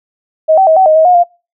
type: tone with pitch steps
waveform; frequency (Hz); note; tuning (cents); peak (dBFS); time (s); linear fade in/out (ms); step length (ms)
sine; 632 / 766 / 638 / 758 / 624 / 637 / 720 / 697; D#5 / G5 / D#5 / F#5 / D#5 / D#5 / F#5 / F5; +27 / -40 / +43 / +42 / +5 / +41 / -47 / -4; -4; 0.48-1.24; 20; 95
effects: noise-tail reverb RT60 0.3 s tail -22 dB re dry